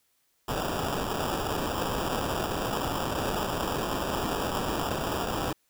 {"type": "noise with sample-and-hold", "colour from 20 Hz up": "white", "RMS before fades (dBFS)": -30, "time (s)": [0.48, 5.53], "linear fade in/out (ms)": 5, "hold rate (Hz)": 2100, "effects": ["white hiss -71 dBFS RMS until 5.69 s"]}